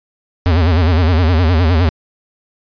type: tone with vibrato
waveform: square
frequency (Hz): 84.3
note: E2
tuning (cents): +39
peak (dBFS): -10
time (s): 0.46-1.89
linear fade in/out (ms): 0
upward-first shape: sine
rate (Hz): 9.7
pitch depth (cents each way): 150
effects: resampled to 11025 Hz